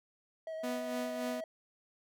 triangle tone with vibrato, 640 Hz, D#5, 49 cents sharp, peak -36 dBFS, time 0.47-1.44 s, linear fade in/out 2 ms, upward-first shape square, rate 8.7 Hz, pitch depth 14 cents each way
sawtooth tone with tremolo, 246.9 Hz, B3, in tune, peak -31 dBFS, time 0.63-1.41 s, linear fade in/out 10 ms, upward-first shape sine, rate 3.5 Hz, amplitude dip 50%
effects none

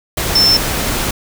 sine tone in noise, 5330 Hz, E8, 18 cents sharp, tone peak -8 dBFS, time 0.35-0.57 s, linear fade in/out 5 ms, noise pink, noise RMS -18 dBFS, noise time 0.17-1.11 s, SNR +7 dB, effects none

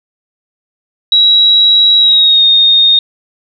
sine tone with pitch glide, 3873 to 3694 Hz, B7 to A#7, -35 to -16 cents, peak -4 dBFS, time 1.12-2.99 s, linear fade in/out 2 ms, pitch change -81 cents, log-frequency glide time 1.99-2.44 s, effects none

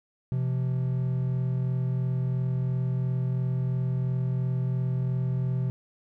triangle tone pair together, 128.18 / 171.1 Hz, C3 / F3, -35 / -35 cents, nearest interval perfect fourth, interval 500 cents, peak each -23 / -31 dBFS, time 0.32-5.7 s, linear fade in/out 0 ms, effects none

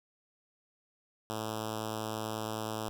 5% pulse tone with notch filter, 109.4 Hz, A2, 9 cents flat, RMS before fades -37 dBFS, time 1.3-2.89 s, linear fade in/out 0 ms, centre 1900 Hz, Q 1.4, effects none

